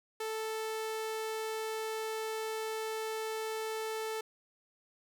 sawtooth tone, 439.9 Hz, A4, in tune, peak -31 dBFS, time 0.2-4.21 s, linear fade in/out 5 ms, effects none

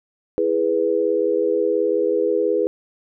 sine chord, E major, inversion none, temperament equal, 329.6 / 415.3 / 493.9 Hz, E4 / G#4 / B4, 0 / 0 / 0 cents, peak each -24 / -20 / -20 dBFS, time 0.38-2.67 s, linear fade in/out 0 ms, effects none

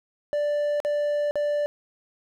triangle tone with dropouts, 587.3 Hz, D5, in tune, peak -20 dBFS, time 0.33-1.66 s, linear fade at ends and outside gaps 0 ms, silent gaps 0.802-0.849 / 1.31-1.356 s, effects none

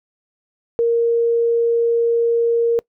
sine tone, 466.2 Hz, A#4, in tune, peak -13 dBFS, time 0.79-2.79 s, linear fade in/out 0 ms, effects noise-tail reverb RT60 0.1 s tail -24 dB re dry

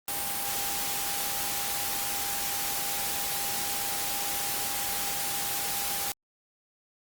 sine tone in noise, 803 Hz, G5, 41 cents sharp, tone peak -39 dBFS, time 0.08-6.12 s, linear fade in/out 2 ms, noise white, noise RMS -31 dBFS, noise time 0.08-6.12 s, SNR -11 dB, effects Opus 32 kbps

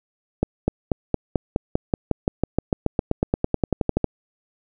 accelerating click train, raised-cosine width 2 ms, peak -5 dBFS, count 26, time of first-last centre 0.43-4.043 s, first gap 250 ms, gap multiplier 0.95, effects none

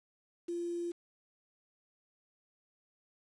sine tone with quantisation, 344.7 Hz, F4, 23 cents flat, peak -34 dBFS, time 0.48-0.92 s, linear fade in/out 10 ms, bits 9, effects resampled to 22050 Hz

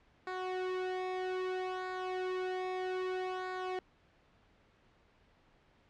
sawtooth tone with flanger, 370 Hz, F#4, in tune, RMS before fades -37 dBFS, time 0.27-3.79 s, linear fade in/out 2 ms, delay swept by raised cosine 0.34 to 2.04 ms, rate 0.62 Hz, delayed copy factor -0.7, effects pink hiss -67 dBFS RMS until 5.89 s + low-pass 3000 Hz 12 dB/octave

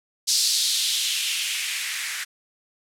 violet noise with band-pass filter sweep, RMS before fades -24 dBFS, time 0.27-2.25 s, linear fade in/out 20 ms, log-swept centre 4800 to 1700 Hz, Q 2.7, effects low-pass 11000 Hz 12 dB/octave

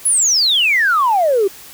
sine exponential sweep, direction down, 10990 to 373.4 Hz, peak -10 dBFS, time 0.05-1.48 s, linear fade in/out 10 ms, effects tanh soft clip ceiling -6 dBFS + white hiss -38 dBFS RMS until 1.73 s

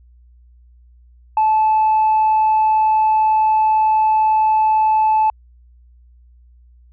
sine tone, 869 Hz, A5, 22 cents flat, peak -10 dBFS, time 1.37-5.3 s, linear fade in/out 2 ms, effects tanh soft clip ceiling -9 dBFS + added 60 Hz sine -45 dBFS peak until 6.92 s

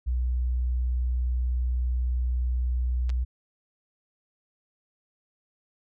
sine tone, 61.74 Hz, B1, in tune, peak -23 dBFS, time 0.06-3.25 s, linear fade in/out 20 ms
clicks, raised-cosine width 0.2 ms, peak -26 dBFS, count 2, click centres 3.094 / 3.101 s
effects none

